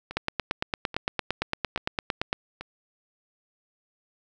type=two click trains; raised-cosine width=0.3 ms; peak=-9 / -20 dBFS; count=20 / 4; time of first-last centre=0.17-2.329 / 0.11-2.61 s; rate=8.8 / 1.2 Hz; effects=none